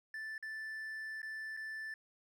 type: tone with dropouts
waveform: triangle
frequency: 1760 Hz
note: A6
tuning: in tune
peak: -39 dBFS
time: 0.14-1.94 s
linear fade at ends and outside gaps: 2 ms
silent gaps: 0.38-0.426 / 1.218-1.229 / 1.567-1.572 s
effects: none